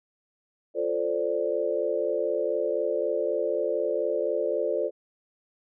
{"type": "chord", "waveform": "sine", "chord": "D minor seventh", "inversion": "first", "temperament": "equal", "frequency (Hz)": [349.2, 440, 523.3, 587.3], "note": ["F4", "A4", "C5", "D5"], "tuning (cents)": [0, 0, 0, 0], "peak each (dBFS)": [-32, -29, -29, -29], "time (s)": [0.74, 4.91], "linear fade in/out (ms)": 50, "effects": []}